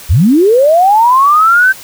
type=linear sweep; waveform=sine; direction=up; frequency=58.2 to 1568 Hz; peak=-4 dBFS; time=0.09-1.73 s; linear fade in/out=20 ms; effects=white hiss -32 dBFS RMS until 1.83 s